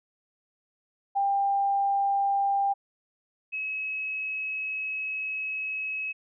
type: tone pair in turn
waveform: sine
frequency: 795 / 2567 Hz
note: G5 / E7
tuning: +24 / -47 cents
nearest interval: octave + minor sixth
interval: 2029 cents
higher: second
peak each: -22 / -29 dBFS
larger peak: first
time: 1.15-2.74 / 3.52-6.13 s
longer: second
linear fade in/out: 20 ms
effects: none

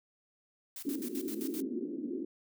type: noise with tremolo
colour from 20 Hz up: blue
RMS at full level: -43 dBFS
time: 0.76-1.62 s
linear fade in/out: 2 ms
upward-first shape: square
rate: 7.7 Hz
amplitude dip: 80%
type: band-pass noise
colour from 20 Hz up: pink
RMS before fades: -37 dBFS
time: 0.85-2.25 s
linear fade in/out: 5 ms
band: 250 to 360 Hz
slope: 48 dB/octave
effects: none

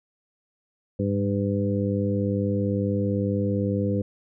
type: harmonic tone with a mistuned harmonic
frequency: 100 Hz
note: G2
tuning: 35 cents sharp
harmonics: 1 / 2 / 3 / 4 / 5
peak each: -26 / -26 / -30 / -33 / -29 dBFS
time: 0.99-4.02 s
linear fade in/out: 5 ms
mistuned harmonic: 1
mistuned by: +38 cents
effects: none

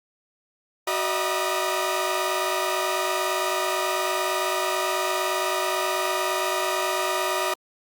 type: tone cluster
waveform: sawtooth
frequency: 373.3 / 603 / 652 / 960 / 1225 Hz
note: F#4 / D5 / E5 / B5 / D#6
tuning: +15 / +46 / -19 / -49 / -27 cents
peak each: -26 dBFS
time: 0.87-7.54 s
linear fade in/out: 5 ms
effects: Opus 48 kbps

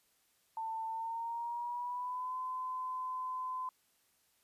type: tone with pitch glide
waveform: sine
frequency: 894 to 1021 Hz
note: A5 to C6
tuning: +27 to -43 cents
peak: -36 dBFS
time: 0.57-3.69 s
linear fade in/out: 2 ms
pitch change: +230 cents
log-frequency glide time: 0.88-2.36 s
effects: white hiss -73 dBFS RMS until 4.43 s + resampled to 32000 Hz

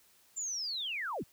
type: linear sweep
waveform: sine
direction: down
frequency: 7310 to 55 Hz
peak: -34 dBFS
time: 0.36-1.24 s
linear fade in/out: 20 ms
effects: white hiss -65 dBFS RMS until 1.32 s

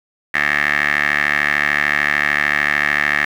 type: tone with band-pass filter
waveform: 15% pulse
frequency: 73.4 Hz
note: D2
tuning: in tune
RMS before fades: -17 dBFS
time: 0.34-3.25 s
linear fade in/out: 5 ms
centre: 1900 Hz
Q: 9.6
effects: 7-bit

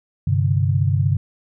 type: chord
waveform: sine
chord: G suspended fourth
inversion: none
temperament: just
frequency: 98 / 130.67 / 147 Hz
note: G2 / C3 / D3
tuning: 0 / -2 / +2 cents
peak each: -18 / -20 / -21 dBFS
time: 0.27-1.17 s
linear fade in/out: 5 ms
effects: none

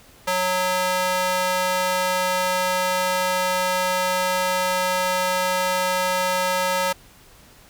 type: tone with high-pass filter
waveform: square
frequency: 183.3 Hz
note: F#3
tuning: 16 cents flat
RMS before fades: -22 dBFS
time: 0.27-6.93 s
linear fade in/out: 10 ms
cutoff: 710 Hz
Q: 1.2
effects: pink hiss -50 dBFS RMS until 7.69 s

